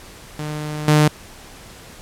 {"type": "tone with level steps", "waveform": "sawtooth", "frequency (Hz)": 151.2, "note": "D#3", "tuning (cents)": -49, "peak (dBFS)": [-21, -7], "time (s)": [0.39, 1.08], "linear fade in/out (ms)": 2, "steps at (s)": 0.88, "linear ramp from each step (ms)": 2, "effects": ["pink hiss -41 dBFS RMS until 2.01 s", "low-pass 12000 Hz 12 dB/octave"]}